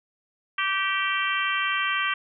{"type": "harmonic tone with a mistuned harmonic", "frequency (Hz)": 388.3, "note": "G4", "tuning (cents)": -16, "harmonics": [3, 4, 5, 6, 7, 8], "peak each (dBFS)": [-28, -29, -30, -31, -31, -32], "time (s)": [0.58, 2.14], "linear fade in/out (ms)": 5, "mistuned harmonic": 8, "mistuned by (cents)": 17, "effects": []}